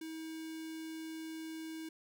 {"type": "tone with notch filter", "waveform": "square", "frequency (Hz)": 320, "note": "D#4", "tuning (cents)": 49, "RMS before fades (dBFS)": -44, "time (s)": [0.01, 1.89], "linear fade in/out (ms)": 5, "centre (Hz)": 820, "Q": 0.86, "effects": []}